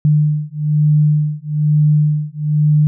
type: beating tone pair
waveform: sine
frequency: 150 / 151.1 Hz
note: D3 / D3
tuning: +37 / +50 cents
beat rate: 1.1 Hz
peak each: -14 dBFS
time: 0.05-2.87 s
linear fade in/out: 0 ms
effects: none